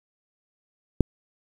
click, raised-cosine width 3 ms, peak -4 dBFS, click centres 1.007 s, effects 7-bit

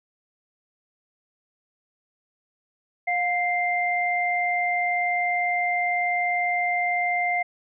sine tone pair together, 710.7 / 2093 Hz, F5 / C7, +30 / 0 cents, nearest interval octave + perfect fifth, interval 1870 cents, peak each -24 / -24 dBFS, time 3.07-7.43 s, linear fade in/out 10 ms, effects none

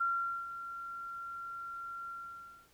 sine tone with ADSR envelope, 1374 Hz, F6, 29 cents flat, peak -28 dBFS, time 0-2.69 s, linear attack 11 ms, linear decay 450 ms, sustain -12 dB, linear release 600 ms, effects pink hiss -66 dBFS RMS until 2.73 s

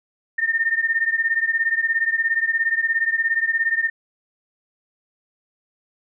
sine beating tone pair, 1813 / 1830 Hz, A#6 / A#6, -49 / -32 cents, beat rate 17 Hz, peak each -20 / -22 dBFS, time 0.38-3.9 s, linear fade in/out 10 ms, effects none

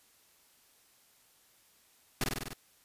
pink noise with echo, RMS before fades -30 dBFS, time 2.21-2.24 s, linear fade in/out 2 ms, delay 49 ms, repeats 6, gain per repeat -2 dB, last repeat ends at 2.534 s, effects white hiss -65 dBFS RMS until 2.84 s + resampled to 32000 Hz

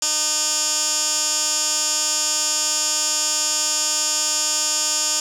15% pulse tone with band-pass filter, 305.3 Hz, D#4, 33 cents flat, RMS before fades -21 dBFS, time 0.02-5.2 s, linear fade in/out 2 ms, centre 6500 Hz, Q 4, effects none

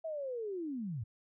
sine linear sweep, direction down, 659.3 to 98 Hz, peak -36 dBFS, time 0.04-1.04 s, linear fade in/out 10 ms, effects none

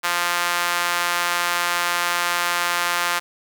sawtooth tone with high-pass filter, 174.61 Hz, F3, in tune, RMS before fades -22 dBFS, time 0.03-3.2 s, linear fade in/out 20 ms, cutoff 1200 Hz, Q 1.3, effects none

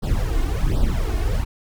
brown noise with flanger, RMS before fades -20 dBFS, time 0.02-1.45 s, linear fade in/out 20 ms, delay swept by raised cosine 0.21 to 2.81 ms, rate 1.3 Hz, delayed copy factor +0.9, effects none

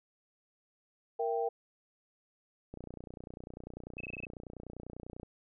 sine chord, E diminished, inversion second, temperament equal with one note detuned, 466.2 / 668.5 / 784 Hz, Bb4 / E5 / G5, 0 / +24 / 0 cents, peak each -32 / -38 / -35 dBFS, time 1.19-1.49 s, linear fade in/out 10 ms
click train, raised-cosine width 2 ms, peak -31 dBFS, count 76, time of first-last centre 2.74-5.232 s, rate 30.1 Hz
sine tone bursts, 2587 Hz, E7, 33 cents flat, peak -39 dBFS, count 6, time 3.98-4.253 s, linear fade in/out 5 ms, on 28 ms, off 21 ms
effects none

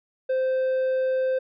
sine tone with hard clipping, 520 Hz, C5, 11 cents flat, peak -22 dBFS, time 0.29-1.39 s, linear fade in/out 10 ms, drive 3 dB, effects resampled to 11025 Hz

